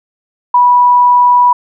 sine tone, 980 Hz, B5, 14 cents flat, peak -4 dBFS, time 0.54-1.53 s, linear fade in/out 5 ms, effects none

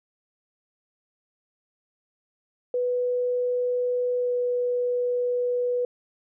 sine tone with pitch glide, 493.9 to 491.1 Hz, B4 to B4, 0 to -10 cents, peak -22 dBFS, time 2.74-5.85 s, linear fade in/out 2 ms, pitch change -10 cents, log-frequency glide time 4.18-4.32 s, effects none

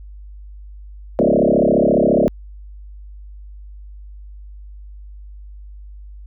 sine tone with frequency modulation, 408.7 Hz, G#4, 28 cents flat, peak -11 dBFS, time 1.19-2.28 s, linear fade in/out 0 ms, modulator 34.5 Hz, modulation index 6.5, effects added 50 Hz sine -34 dBFS peak until 6.26 s

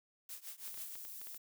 blue noise with tremolo, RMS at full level -45 dBFS, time 0.29-0.95 s, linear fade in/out 2 ms, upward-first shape triangle, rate 6.2 Hz, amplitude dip 95%
violet noise, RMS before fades -48 dBFS, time 0.65-1.38 s, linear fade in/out 10 ms
clicks, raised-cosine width 0.2 ms, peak -36 dBFS, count 8, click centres 0.677 / 0.743 / 0.775 / 0.955 / 1.051 / 1.215 / 1.271 / 1.345 s
effects none

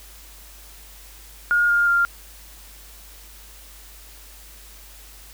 sine tone with pitch steps, 1426 / 1410.4 / 1395 Hz, F6 / F6 / F6, +36 / +17 / -2 cents, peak -15 dBFS, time 1.51-2.05 s, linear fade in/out 0 ms, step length 180 ms, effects added 50 Hz sine -45 dBFS peak until 5.33 s + white hiss -46 dBFS RMS until 5.33 s

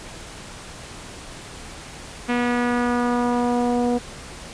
sawtooth tone with low-pass filter sweep, 242.7 Hz, B3, 30 cents flat, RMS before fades -21 dBFS, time 2.28-3.99 s, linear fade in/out 20 ms, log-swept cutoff 2400 to 600 Hz, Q 1.8, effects pink hiss -38 dBFS RMS until 4.53 s + resampled to 22050 Hz

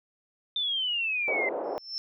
sine exponential sweep, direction down, 3600 to 2043 Hz, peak -26 dBFS, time 0.56-1.49 s, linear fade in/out 2 ms
white band-pass noise, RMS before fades -32 dBFS, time 1.28-1.78 s, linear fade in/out 0 ms, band 390 to 670 Hz, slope 24 dB/octave
sine tone with exponential growth, 5340 Hz, E8, 22 cents sharp, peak -28 dBFS, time 1.64-1.98 s, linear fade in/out 0 ms, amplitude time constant 73 ms
effects none

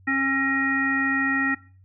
harmonic tone with a mistuned harmonic, 271.4 Hz, C#4, 36 cents flat, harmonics 1 / 3 / 5 / 7 / 9, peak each -25 / -35 / -30 / -23 / -35 dBFS, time 0.07-1.55 s, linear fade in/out 10 ms, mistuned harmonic 7, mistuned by -15 cents, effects noise-tail reverb RT60 0.4 s tail -20 dB re dry + added 94 Hz sine -50 dBFS peak until 1.84 s

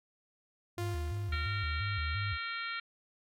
sine tone with vibrato, 88.5 Hz, F2, 23 cents sharp, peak -33 dBFS, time 0.77-2.38 s, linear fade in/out 50 ms, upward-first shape square, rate 2.9 Hz, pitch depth 240 cents each way
sawtooth tone with exponential decay, 349.2 Hz, F4, in tune, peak -32 dBFS, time 0.78-2.26 s, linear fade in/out 0 ms, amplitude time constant 320 ms
harmonic tone, 460 Hz, A#4, 23 cents flat, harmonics 3 / 4 / 5 / 6 / 7 / 8 / 9, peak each -39 / -43 / -41 / -49 / -46 / -51 / -47 dBFS, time 1.32-2.8 s, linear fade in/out 5 ms
effects AAC 64 kbps

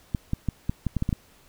clicks, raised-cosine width 5 ms, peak -12 dBFS, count 9, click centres 0.148 / 0.334 / 0.487 / 0.695 / 0.867 / 0.967 / 1.024 / 1.091 / 1.128 s, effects pink hiss -57 dBFS RMS until 1.48 s

